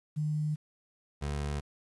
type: tone pair in turn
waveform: sine / 25% pulse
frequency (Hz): 151.9 / 72.56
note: D#3 / D2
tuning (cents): -41 / -20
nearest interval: octave + minor second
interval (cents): 1279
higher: first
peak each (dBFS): -28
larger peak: neither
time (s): 0.16-0.56 / 1.21-1.61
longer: neither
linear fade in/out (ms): 20
effects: resampled to 24000 Hz + 10-bit